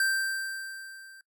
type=tone with level ramp; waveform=square; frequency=1568 Hz; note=G6; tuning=in tune; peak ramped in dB=-23 to -49 dBFS; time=0-1.21 s; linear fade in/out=2 ms; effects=noise-tail reverb RT60 0.1 s tail -20 dB re dry